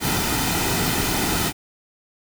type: noise with comb filter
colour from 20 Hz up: pink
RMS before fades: -22 dBFS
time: 0-1.53 s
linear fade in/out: 50 ms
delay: 1.8 ms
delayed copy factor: -0.55
effects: none